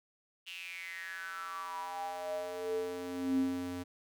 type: tone with high-pass filter sweep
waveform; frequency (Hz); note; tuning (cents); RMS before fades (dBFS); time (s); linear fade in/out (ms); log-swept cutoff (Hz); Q
square; 89; F2; +33; -38; 0.46-3.84; 20; 2900 to 180; 8.6
effects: none